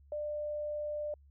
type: tone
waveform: sine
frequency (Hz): 596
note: D5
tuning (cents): +25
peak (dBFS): -34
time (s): 0.12-1.14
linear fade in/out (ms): 2
effects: added 70 Hz sine -57 dBFS peak until 1.3 s